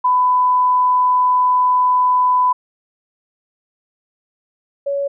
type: tone pair in turn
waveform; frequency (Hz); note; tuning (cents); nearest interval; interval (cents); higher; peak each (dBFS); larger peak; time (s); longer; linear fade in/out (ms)
sine; 1000 / 561.2; B5 / C#5; +21 / +21; minor seventh; 1000; first; -11 / -17; first; 0.04-2.53 / 4.86-5.08; first; 10
effects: none